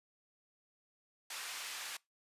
pink band-pass noise, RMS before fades -44 dBFS, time 1.3-1.97 s, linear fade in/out 5 ms, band 1400 to 11000 Hz, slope 12 dB/octave, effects noise-tail reverb RT60 0.2 s tail -24 dB re dry + resampled to 32000 Hz

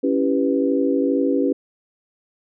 sine chord, C# half-diminished seventh, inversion none, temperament equal, 277.2 / 329.6 / 392 / 493.9 Hz, C#4 / E4 / G4 / B4, 0 / 0 / 0 / 0 cents, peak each -19 / -25 / -23 / -23 dBFS, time 0.03-1.53 s, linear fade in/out 10 ms, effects none

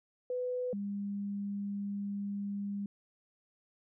sine tone pair in turn, 499.1 / 201.4 Hz, B4 / G3, +18 / +47 cents, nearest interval octave + major third, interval 1571 cents, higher first, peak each -32 / -34 dBFS, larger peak first, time 0.3-0.73 / 0.73-2.86 s, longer second, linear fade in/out 2 ms, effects none

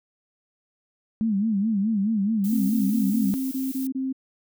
sine tone with vibrato, 209.8 Hz, G#3, 18 cents sharp, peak -20 dBFS, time 1.21-3.34 s, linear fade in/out 0 ms, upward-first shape sine, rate 4.7 Hz, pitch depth 140 cents each way
violet noise, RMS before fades -38 dBFS, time 2.44-3.87 s, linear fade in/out 2 ms
sine tone bursts, 264 Hz, C4, 16 cents sharp, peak -24 dBFS, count 8, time 2.52-4.128 s, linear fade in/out 10 ms, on 180 ms, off 24 ms
effects none

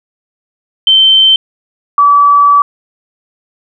sine tone pair in turn, 3102 / 1149.6 Hz, G7 / D6, -19 / -37 cents, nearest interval octave + perfect fourth, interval 1718 cents, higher first, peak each -3 dBFS, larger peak neither, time 0.87-1.36 / 1.98-2.62 s, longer second, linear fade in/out 2 ms, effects none

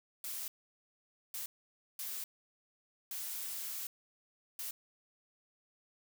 blue noise bursts at uneven times, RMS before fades -41 dBFS, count 5, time 0.24-0.48 / 1.34-1.46 / 1.99-2.24 / 3.11-3.87 / 4.59-4.71 s, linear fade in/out 2 ms, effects none

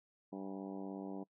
harmonic tone with a mistuned harmonic, 97 Hz, G2, 18 cents flat, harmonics 2 / 3 / 4 / 5 / 6 / 7 / 8 / 9 / 10, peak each -46 / -45 / -50 / -54 / -55 / -55 / -57 / -59 / -60 dBFS, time 0.32-1.24 s, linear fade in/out 10 ms, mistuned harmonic 9, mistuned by -67 cents, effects noise-tail reverb RT60 0.1 s tail -24 dB re dry

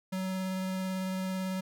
square tone with vibrato, 187.8 Hz, F#3, 26 cents sharp, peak -32 dBFS, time 0.12-1.61 s, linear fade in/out 10 ms, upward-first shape sine, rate 18 Hz, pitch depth 10 cents each way, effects none

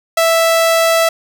sawtooth tone, 659.3 Hz, E5, in tune, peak -6 dBFS, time 0.17-1.09 s, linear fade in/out 5 ms, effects none

